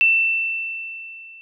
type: tone with level ramp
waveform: sine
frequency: 2676 Hz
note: E7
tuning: 25 cents sharp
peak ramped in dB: -11 to -40 dBFS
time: 0.01-1.41 s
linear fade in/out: 0 ms
effects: none